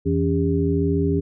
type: tone cluster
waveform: sine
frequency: 86.4 / 165.9 / 279.9 / 401.9 Hz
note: F2 / E3 / C#4 / G4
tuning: -18 / +11 / +17 / +43 cents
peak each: -23 dBFS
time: 0.05-1.21 s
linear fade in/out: 20 ms
effects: none